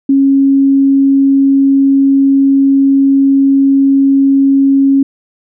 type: tone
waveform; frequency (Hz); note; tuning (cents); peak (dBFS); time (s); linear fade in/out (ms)
sine; 273.8; C#4; -21; -5; 0.09-5.03; 5
effects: none